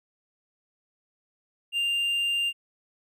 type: tone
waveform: triangle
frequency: 2794 Hz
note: F7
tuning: in tune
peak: -22 dBFS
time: 1.72-2.53 s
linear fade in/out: 50 ms
effects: none